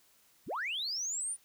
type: linear sweep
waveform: sine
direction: up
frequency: 37.51 to 9620 Hz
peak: -32 dBFS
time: 0.46-1.37 s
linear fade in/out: 50 ms
effects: tanh soft clip ceiling -29 dBFS + white hiss -66 dBFS RMS until 1.44 s